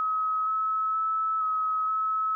sine tone with pitch steps, 1277 / 1293 / 1304 / 1278 / 1292 Hz, D#6 / E6 / E6 / D#6 / E6, +45 / -34 / -19 / +46 / -35 cents, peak -24 dBFS, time 0-2.35 s, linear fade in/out 0 ms, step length 470 ms, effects none

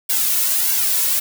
blue noise with flanger, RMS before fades -18 dBFS, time 0.09-1.2 s, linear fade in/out 10 ms, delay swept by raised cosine 1.6 to 2.54 ms, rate 1.6 Hz, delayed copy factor -0.95, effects none

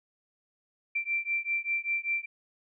sine beating tone pair, 2349 / 2354.1 Hz, D7 / D7, 0 / +4 cents, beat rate 5.1 Hz, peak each -31 dBFS, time 0.95-2.26 s, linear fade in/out 10 ms, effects none

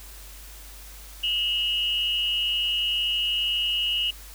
sine tone with amplitude modulation, 2882 Hz, F#7, 46 cents flat, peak -19 dBFS, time 1.23-4.11 s, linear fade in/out 10 ms, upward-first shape sine, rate 222 Hz, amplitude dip 70%, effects added 50 Hz sine -43 dBFS peak until 4.34 s + white hiss -46 dBFS RMS until 4.34 s

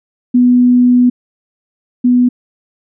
sine tone pair in turn, 246.9 / 246.9 Hz, B3 / B3, 0 / 0 cents, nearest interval unison, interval 0 cents, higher neither, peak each -5 / -6 dBFS, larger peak first, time 0.34-1.1 / 2.04-2.29 s, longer first, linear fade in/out 10 ms, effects none

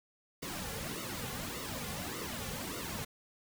pink noise with flanger, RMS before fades -40 dBFS, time 0.42-3.05 s, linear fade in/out 10 ms, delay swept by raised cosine 1.2 to 3.2 ms, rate 1.7 Hz, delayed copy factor -0.8, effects none

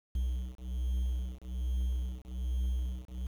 triangle beating tone pair, 61.74 / 62.94 Hz, B1 / B1, 0 / +33 cents, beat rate 1.2 Hz, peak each -32 / -32 dBFS, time 0.15-3.27 s, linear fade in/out 5 ms, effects 9-bit

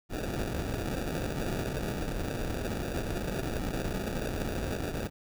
pink noise with sample-and-hold, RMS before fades -33 dBFS, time 0.09-5.1 s, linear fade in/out 50 ms, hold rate 1050 Hz, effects none

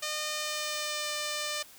5% pulse tone with pitch glide, 608 to 597.9 Hz, D#5 to D5, -40 to +31 cents, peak -20 dBFS, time 0.02-1.63 s, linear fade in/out 10 ms, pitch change -29 cents, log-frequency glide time 0.32-1.13 s, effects white hiss -53 dBFS RMS until 1.78 s

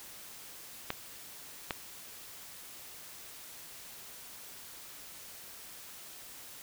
clicks, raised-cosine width 0.3 ms, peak -16 dBFS, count 2, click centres 0.904 / 1.708 s, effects white hiss -49 dBFS RMS until 6.62 s

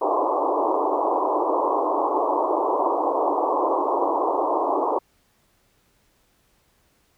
white band-pass noise, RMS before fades -22 dBFS, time 0.01-4.99 s, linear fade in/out 10 ms, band 290 to 1100 Hz, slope 96 dB/octave, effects pink hiss -64 dBFS RMS until 7.17 s

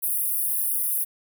pink high-pass noise, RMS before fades -25 dBFS, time 0.02-1.05 s, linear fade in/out 20 ms, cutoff 9600 Hz, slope 96 dB/octave, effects none

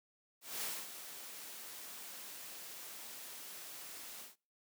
white noise with ADSR envelope, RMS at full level -39 dBFS, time 0.41-4.36 s, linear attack 220 ms, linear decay 240 ms, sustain -10 dB, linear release 150 ms, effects noise-tail reverb RT60 0.4 s tail -26 dB re dry + high-pass 200 Hz 12 dB/octave

